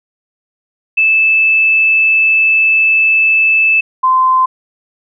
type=tone pair in turn; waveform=sine; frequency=2626 / 1034.6 Hz; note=E7 / C6; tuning=-7 / -20 cents; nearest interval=octave + major third; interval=1613 cents; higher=first; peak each=-7 dBFS; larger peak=neither; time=0.97-3.81 / 4.03-4.46 s; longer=first; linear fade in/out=10 ms; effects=none